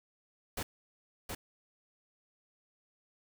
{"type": "noise with echo", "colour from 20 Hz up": "pink", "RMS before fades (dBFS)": -37, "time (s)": [0.57, 0.63], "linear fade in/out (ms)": 5, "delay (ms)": 720, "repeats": 1, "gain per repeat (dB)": -3, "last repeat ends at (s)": 1.35, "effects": []}